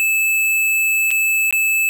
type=tone with dropouts; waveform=square; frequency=2617 Hz; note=E7; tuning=13 cents flat; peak=-15 dBFS; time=0-1.89 s; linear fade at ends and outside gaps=0 ms; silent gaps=1.106-1.113 / 1.509-1.526 s; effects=none